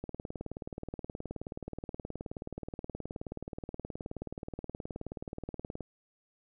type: click train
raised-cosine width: 2 ms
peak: -25 dBFS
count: 110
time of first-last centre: 0.04-5.807 s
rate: 18.9 Hz
effects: none